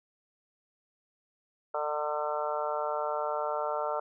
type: harmonic tone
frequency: 150 Hz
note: D3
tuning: 37 cents sharp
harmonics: 3 / 4 / 5 / 6 / 7 / 8 / 9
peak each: -38 / -33 / -38 / -36 / -41 / -40 / -37 dBFS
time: 1.74-4 s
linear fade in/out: 5 ms
effects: none